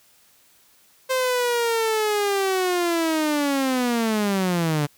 sawtooth linear sweep, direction down, 523.3 to 142.8 Hz, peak -16 dBFS, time 1.09-4.87 s, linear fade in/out 20 ms, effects white hiss -57 dBFS RMS until 4.97 s

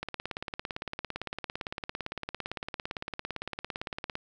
click train, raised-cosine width 0.3 ms, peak -18 dBFS, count 74, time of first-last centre 0.03-4.154 s, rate 17.7 Hz, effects none

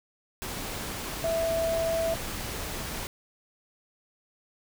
sine tone in noise, 659 Hz, E5, 1 cent flat, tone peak -25 dBFS, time 1.24-2.14 s, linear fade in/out 0 ms, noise pink, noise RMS -35 dBFS, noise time 0.42-3.07 s, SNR +7 dB, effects none

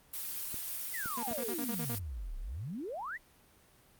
blue noise, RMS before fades -39 dBFS, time 0.13-1.99 s, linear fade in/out 10 ms
clicks, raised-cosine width 3 ms, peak -32 dBFS, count 3, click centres 0.543 / 1.059 / 1.313 s
sine exponential two-way sweep, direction down then up, 2093 to 30.99 to 2093 Hz, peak -37 dBFS, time 0.93-3.18 s, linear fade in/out 20 ms, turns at 2.38 s
sawtooth tone bursts, 236.2 Hz, A#3, 23 cents sharp, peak -34 dBFS, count 8, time 1.17-1.953 s, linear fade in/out 5 ms, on 62 ms, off 41 ms
effects pink hiss -63 dBFS RMS until 3.99 s + Opus 32 kbps

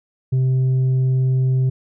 sine tone with tanh clipping, 129.9 Hz, C3, 12 cents flat, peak -15 dBFS, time 0.32-1.7 s, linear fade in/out 10 ms, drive 3 dB, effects none

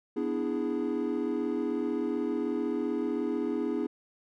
triangle chord, E dominant seventh, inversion second, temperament equal, 246.9 / 293.7 / 329.6 / 415.3 Hz, B3 / D4 / E4 / G#4, 0 / 0 / 0 / 0 cents, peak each -31 dBFS, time 0.16-3.87 s, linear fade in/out 10 ms, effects tanh soft clip ceiling -19 dBFS

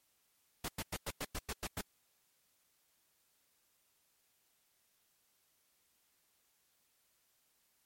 pink noise bursts, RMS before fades -39 dBFS, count 9, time 0.64-1.812 s, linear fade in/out 5 ms, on 44 ms, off 97 ms, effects white hiss -75 dBFS RMS until 7.85 s + MP3 64 kbps

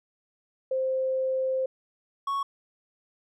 sine / triangle tone pair in turn, 523.3 / 1108.8 Hz, C5 / C#6, 0 / 0 cents, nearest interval octave + minor second, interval 1300 cents, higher second, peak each -24 dBFS, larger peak neither, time 0.71-1.66 / 2.27-2.43 s, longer first, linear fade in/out 5 ms, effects none

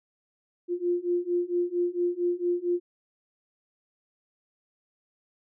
sine beating tone pair, 349.2 / 353.6 Hz, F4 / F4, 0 / +22 cents, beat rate 4.4 Hz, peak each -28 / -27 dBFS, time 0.68-2.8 s, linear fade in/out 50 ms, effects none

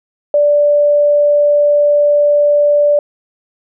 sine tone, 585 Hz, D5, 7 cents flat, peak -7 dBFS, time 0.34-2.99 s, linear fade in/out 2 ms, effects none

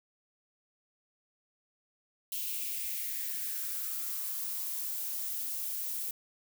violet noise with high-pass filter sweep, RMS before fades -36 dBFS, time 2.32-6.11 s, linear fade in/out 2 ms, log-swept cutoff 2900 to 430 Hz, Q 3.5, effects none

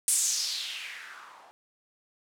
violet noise with low-pass filter sweep, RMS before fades -32 dBFS, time 0.08-1.51 s, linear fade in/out 0 ms, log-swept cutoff 9400 to 750 Hz, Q 3.3, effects none

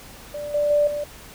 sine tone with level steps, 587.3 Hz, D5, in tune, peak -28 / -18 / -15 / -24 dBFS, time 0.34-1.04 s, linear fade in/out 5 ms, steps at 0.54 / 0.7 / 0.87 s, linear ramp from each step 5 ms, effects pink hiss -43 dBFS RMS until 1.34 s

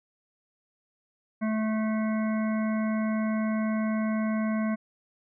harmonic tone, 218 Hz, A3, 16 cents flat, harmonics 1 / 3 / 5 / 7 / 9 / 10, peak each -25 / -35 / -39 / -42 / -44 / -45 dBFS, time 1.41-4.76 s, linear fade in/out 20 ms, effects none

